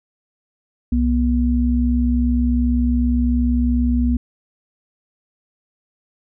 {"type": "tone pair together", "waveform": "sine", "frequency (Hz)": [64.59, 241.9], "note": ["C2", "B3"], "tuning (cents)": [-22, -36], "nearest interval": "octave + major seventh", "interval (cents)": 2286, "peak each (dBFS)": -17, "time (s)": [0.92, 4.17], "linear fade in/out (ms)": 5, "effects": []}